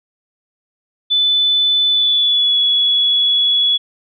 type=tone with pitch glide; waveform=sine; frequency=3500 to 3383 Hz; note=A7 to G#7; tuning=-10 to +31 cents; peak=-11 dBFS; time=1.1-3.78 s; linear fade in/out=20 ms; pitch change=-59 cents; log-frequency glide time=1.9-2.58 s; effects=none